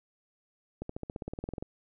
accelerating click train, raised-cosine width 2 ms, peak -23 dBFS, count 15, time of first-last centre 0.82-1.625 s, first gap 74 ms, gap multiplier 0.96, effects none

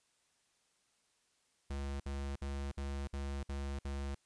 square tone bursts, 69.5 Hz, C#2, 5 cents sharp, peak -38 dBFS, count 7, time 1.7-4.148 s, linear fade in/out 5 ms, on 300 ms, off 58 ms, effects white hiss -75 dBFS RMS until 4.25 s + resampled to 22050 Hz

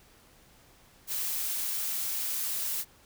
blue noise, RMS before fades -32 dBFS, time 1.07-2.85 s, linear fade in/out 50 ms, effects pink hiss -59 dBFS RMS until 3.05 s

